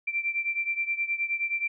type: beating tone pair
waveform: sine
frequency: 2349 / 2358.5 Hz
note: D7 / D7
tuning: 0 / +7 cents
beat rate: 9.5 Hz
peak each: -28 / -31 dBFS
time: 0.07-1.68 s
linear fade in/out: 10 ms
effects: none